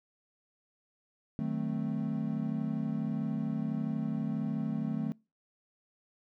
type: chord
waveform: triangle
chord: D# diminished seventh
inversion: none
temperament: equal with one note detuned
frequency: 155.56 / 187.36 / 220 / 261.6 Hz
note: D#3 / F#3 / A3 / C4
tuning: 0 / +22 / 0 / 0 cents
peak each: -34 / -37 / -32 / -36 dBFS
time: 1.39-5.12 s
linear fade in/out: 0 ms
effects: noise-tail reverb RT60 0.3 s tail -25 dB re dry